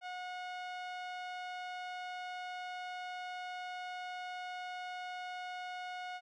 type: tone with low-pass filter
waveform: sawtooth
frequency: 727 Hz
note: F#5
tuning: 31 cents flat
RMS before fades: -43 dBFS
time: 0.01-6.21 s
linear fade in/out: 50 ms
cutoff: 3400 Hz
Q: 0.91
effects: none